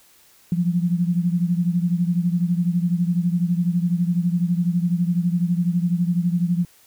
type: beating tone pair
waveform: sine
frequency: 171.9 / 183.9 Hz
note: F3 / F#3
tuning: -27 / -10 cents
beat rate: 12 Hz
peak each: -19 / -23 dBFS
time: 0.52-6.65 s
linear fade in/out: 2 ms
effects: white hiss -54 dBFS RMS until 6.86 s